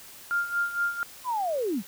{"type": "tone with tremolo", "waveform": "sine", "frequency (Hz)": 1400, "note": "F6", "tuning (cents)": 4, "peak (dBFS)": -22, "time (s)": [0.31, 1.03], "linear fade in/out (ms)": 0, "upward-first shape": "sine", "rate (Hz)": 4.3, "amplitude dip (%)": 75}
{"type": "linear sweep", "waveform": "sine", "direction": "down", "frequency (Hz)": [1046.5, 164.81], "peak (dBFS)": -25, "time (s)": [1.24, 1.83], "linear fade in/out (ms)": 50}
{"effects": ["white hiss -47 dBFS RMS until 1.87 s"]}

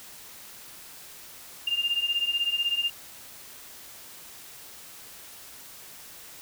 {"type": "beating tone pair", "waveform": "sine", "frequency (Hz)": [2794, 2810], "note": ["F7", "F7"], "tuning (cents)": [0, 10], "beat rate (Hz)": 16, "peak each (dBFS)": [-29, -26], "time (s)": [1.67, 2.9], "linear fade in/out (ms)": 5, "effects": ["white hiss -46 dBFS RMS until 6.41 s"]}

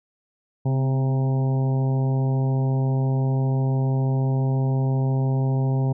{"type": "harmonic tone with a mistuned harmonic", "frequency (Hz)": 133.3, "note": "C3", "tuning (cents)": 33, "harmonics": [1, 2, 3, 4, 5, 6, 7], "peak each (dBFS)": [-19, -30, -33, -37, -38, -38, -41], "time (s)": [0.65, 5.93], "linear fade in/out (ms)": 10, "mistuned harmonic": 2, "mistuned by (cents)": -48, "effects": []}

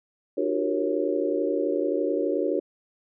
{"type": "tone cluster", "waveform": "sine", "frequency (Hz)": [300.4, 355.8, 387.4, 468, 550], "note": ["D4", "F4", "G4", "A#4", "C#5"], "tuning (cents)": [39, 32, -20, 7, -14], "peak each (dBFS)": -29, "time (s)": [0.37, 2.6], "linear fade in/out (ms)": 10, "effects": []}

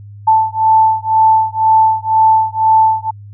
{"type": "beating tone pair", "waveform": "sine", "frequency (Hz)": [880, 882], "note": ["A5", "A5"], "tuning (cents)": [0, 4], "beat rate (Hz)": 2, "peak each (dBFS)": -11, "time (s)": [0.27, 3.11], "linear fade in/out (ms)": 10, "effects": ["added 102 Hz sine -31 dBFS peak until 3.33 s"]}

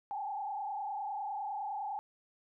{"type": "tone with frequency modulation", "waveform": "sine", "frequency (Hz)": 819, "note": "G#5", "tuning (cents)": -24, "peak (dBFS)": -35, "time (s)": [0.11, 1.99], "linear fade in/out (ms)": 0, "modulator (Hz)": 29.9, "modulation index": 1.6, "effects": []}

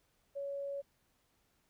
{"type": "tone", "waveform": "sine", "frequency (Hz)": 560, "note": "C#5", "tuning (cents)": 18, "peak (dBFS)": -37, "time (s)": [0.35, 0.82], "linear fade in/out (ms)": 20, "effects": ["pink hiss -75 dBFS RMS until 1.69 s"]}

